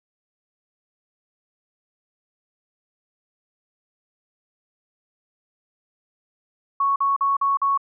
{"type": "tone bursts", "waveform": "sine", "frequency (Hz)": 1108.7, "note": "C#6", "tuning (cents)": 0, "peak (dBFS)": -17, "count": 5, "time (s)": [6.8, 7.776], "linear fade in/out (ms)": 5, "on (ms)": 160, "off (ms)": 44, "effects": []}